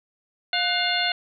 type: harmonic tone with a mistuned harmonic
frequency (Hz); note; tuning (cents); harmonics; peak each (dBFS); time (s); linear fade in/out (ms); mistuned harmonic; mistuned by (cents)
706; F5; +19; 1 / 2 / 3 / 4 / 5 / 6; -28 / -28 / -28 / -28 / -28 / -28; 0.53-1.12; 2; 2; +96
effects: none